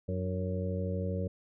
harmonic tone with a mistuned harmonic, 92.5 Hz, F#2, in tune, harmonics 1 / 2 / 3 / 4 / 5 / 6, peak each -33 / -36 / -45 / -46 / -39 / -40 dBFS, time 0.08-1.28 s, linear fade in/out 10 ms, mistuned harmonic 3, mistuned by +80 cents, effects none

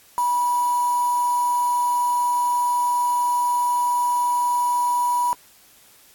sine tone with quantisation, 973 Hz, B5, 26 cents flat, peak -18 dBFS, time 0.18-5.33 s, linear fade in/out 0 ms, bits 5, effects white hiss -52 dBFS RMS until 6.14 s + AAC 64 kbps

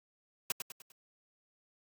white noise with echo, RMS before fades -31 dBFS, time 0.5-0.52 s, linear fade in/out 2 ms, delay 100 ms, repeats 4, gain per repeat -7 dB, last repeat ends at 0.92 s, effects Opus 48 kbps

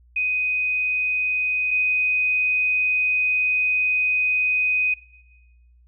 sine tone pair in turn, 2501 / 2501 Hz, D#7 / D#7, +8 / +8 cents, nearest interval unison, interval 0 cents, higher neither, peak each -20 / -18 dBFS, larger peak second, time 0.16-1.71 / 1.71-4.94 s, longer second, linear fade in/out 5 ms, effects noise-tail reverb RT60 1.0 s tail -18 dB re dry + added 60 Hz sine -51 dBFS peak until 5.87 s

